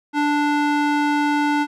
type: tone with band-pass filter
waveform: square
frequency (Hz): 293.7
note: D4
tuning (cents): 0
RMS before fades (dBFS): -19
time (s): 0.13-1.67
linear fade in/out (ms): 50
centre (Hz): 1000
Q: 0.66
effects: none